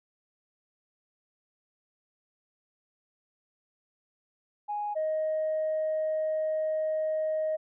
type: tone pair in turn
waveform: sine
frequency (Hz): 830.6 / 625.5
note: G#5 / D#5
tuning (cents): 0 / +9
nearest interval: perfect fourth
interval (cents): 491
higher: first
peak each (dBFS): -29 / -25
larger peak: second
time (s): 4.68-4.95 / 4.95-7.57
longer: second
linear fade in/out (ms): 20
effects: tanh soft clip ceiling -23 dBFS